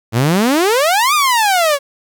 sawtooth exponential two-way sweep, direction up then down, 106.1 to 1244.5 to 545 Hz, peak -7 dBFS, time 0.12-1.79 s, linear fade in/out 50 ms, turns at 1.14 s, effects 8-bit

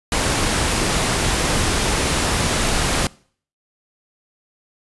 pink noise, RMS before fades -19 dBFS, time 0.12-3.07 s, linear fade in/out 2 ms, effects noise-tail reverb RT60 0.5 s tail -23 dB re dry + resampled to 24000 Hz

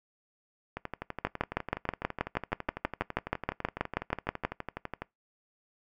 two click trains, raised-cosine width 0.5 ms, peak -12 / -20 dBFS, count 21 / 52, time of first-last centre 1.25-4.45 / 0.77-5.02 s, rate 6.25 / 12 Hz, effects noise-tail reverb RT60 0.2 s tail -23 dB re dry

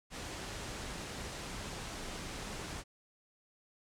pink low-pass noise, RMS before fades -43 dBFS, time 0.1-2.84 s, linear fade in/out 50 ms, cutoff 9000 Hz, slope 24 dB/octave, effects none

